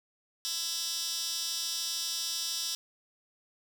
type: tone with high-pass filter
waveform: 15% pulse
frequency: 333 Hz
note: E4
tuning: 18 cents sharp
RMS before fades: -34 dBFS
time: 0.45-2.75 s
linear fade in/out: 0 ms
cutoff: 4600 Hz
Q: 2.9
effects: none